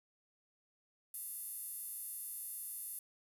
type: tone with high-pass filter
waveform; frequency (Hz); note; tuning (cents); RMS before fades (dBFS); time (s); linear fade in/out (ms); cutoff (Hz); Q
square; 396.7; G4; +21; -45; 1.14-2.99; 2; 11000; 5.4
effects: none